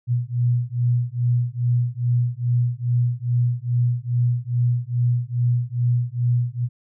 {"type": "beating tone pair", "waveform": "sine", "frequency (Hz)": [120.3, 122.7], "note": ["B2", "B2"], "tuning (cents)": [-45, -11], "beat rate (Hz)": 2.4, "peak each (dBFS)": -21, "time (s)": [0.07, 6.69], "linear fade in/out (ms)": 50, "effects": []}